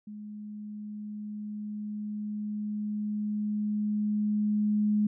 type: tone with level ramp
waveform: sine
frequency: 210 Hz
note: G#3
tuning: 19 cents sharp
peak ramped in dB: -39 to -22 dBFS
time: 0.07-5.07 s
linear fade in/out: 5 ms
effects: none